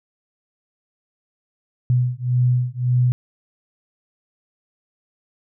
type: beating tone pair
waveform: sine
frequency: 123.47 / 125.27 Hz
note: B2 / B2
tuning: 0 / +25 cents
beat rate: 1.8 Hz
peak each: -19 dBFS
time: 1.9-3.12 s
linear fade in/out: 0 ms
effects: none